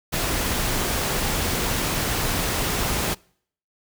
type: noise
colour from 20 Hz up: pink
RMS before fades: -24 dBFS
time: 0.12-3.15 s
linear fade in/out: 20 ms
effects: noise-tail reverb RT60 0.6 s tail -26 dB re dry